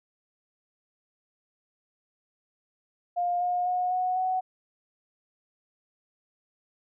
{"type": "tone with pitch steps", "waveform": "sine", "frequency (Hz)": [706, 715.4, 725, 734.7, 744.5], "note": ["F5", "F5", "F#5", "F#5", "F#5"], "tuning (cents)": [19, 41, -35, -12, 11], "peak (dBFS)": -24, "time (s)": [3.16, 4.41], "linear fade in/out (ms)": 20, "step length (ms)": 250, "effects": []}